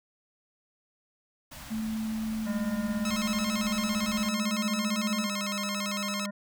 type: band-stop noise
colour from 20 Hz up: pink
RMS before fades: -44 dBFS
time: 1.51-4.3 s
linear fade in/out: 10 ms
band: 310 to 550 Hz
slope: 96 dB/octave
type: tone with pitch glide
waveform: sine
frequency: 220 to 217.6 Hz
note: A3 to A3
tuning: 0 to -19 cents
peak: -29 dBFS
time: 1.7-5.27 s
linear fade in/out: 20 ms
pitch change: -19 cents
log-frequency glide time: 3.08-5 s
type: harmonic tone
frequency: 202.6 Hz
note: G#3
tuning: 43 cents flat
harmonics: 1 / 3 / 5 / 7 / 9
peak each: -33 / -40 / -46 / -47 / -47 dBFS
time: 2.46-6.31 s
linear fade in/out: 10 ms
type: tone with vibrato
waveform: 10% pulse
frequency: 1174.7 Hz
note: D6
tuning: in tune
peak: -24 dBFS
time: 3.05-6.26 s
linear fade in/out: 2 ms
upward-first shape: square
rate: 8.9 Hz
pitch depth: 170 cents each way
effects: none